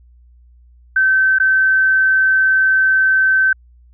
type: tone with dropouts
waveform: sine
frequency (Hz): 1541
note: G6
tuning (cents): -30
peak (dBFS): -10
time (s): 0.96-3.53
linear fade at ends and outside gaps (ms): 5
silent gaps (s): 1.386-1.399
effects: added 60 Hz sine -44 dBFS peak until 3.93 s